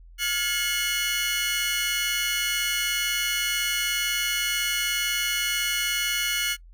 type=tone cluster; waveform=sawtooth; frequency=1416 / 1699 / 2175 / 2954 Hz; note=F6 / G#6 / C#7 / F#7; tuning=+23 / +39 / -33 / -3 cents; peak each=-28 / -30 / -25 / -24 dBFS; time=0.18-6.57 s; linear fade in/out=50 ms; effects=noise-tail reverb RT60 0.1 s tail -22 dB re dry + added 42 Hz sine -45 dBFS peak until 6.73 s